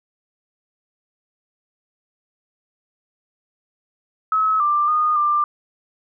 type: tone with pitch steps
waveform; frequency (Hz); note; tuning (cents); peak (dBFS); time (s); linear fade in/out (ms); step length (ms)
sine; 1287 / 1184 / 1228 / 1188; E6 / D6 / D#6 / D6; -42 / +14 / -23 / +20; -15; 4.32-5.44; 2; 280
effects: none